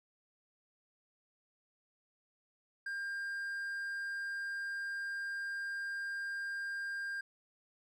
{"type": "tone", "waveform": "triangle", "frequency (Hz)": 1600, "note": "G6", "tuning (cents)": 35, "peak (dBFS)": -35, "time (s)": [2.86, 7.21], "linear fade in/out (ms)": 5, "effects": []}